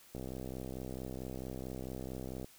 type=click train; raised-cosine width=2 ms; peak=-29 dBFS; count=149; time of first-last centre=0.15-2.445 s; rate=64.5 Hz; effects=white hiss -60 dBFS RMS until 2.58 s